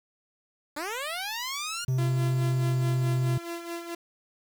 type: linear sweep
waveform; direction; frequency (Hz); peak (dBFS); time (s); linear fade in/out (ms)
10% pulse; up; 277 to 1441; -23; 0.76-1.85; 10
type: tone with pitch glide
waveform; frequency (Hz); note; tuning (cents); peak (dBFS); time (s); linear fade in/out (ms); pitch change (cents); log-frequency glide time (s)
triangle; 129.6 to 128.26; C3 to C3; -16 to -34; -21; 1.88-3.38; 5; -18; 2.33-3.16
type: tone with tremolo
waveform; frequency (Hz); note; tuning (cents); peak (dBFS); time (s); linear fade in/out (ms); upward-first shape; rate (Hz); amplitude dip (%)
sawtooth; 340.1; F4; -46; -28; 1.98-3.95; 5; sine; 4.7; 60
effects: 8-bit